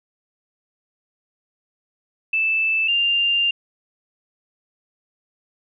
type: tone pair in turn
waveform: sine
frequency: 2637 / 2794 Hz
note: E7 / F7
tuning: 0 / 0 cents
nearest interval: minor second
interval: 100 cents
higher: second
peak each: -17 / -16 dBFS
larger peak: second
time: 2.33-2.88 / 2.88-3.51 s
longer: second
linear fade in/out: 5 ms
effects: none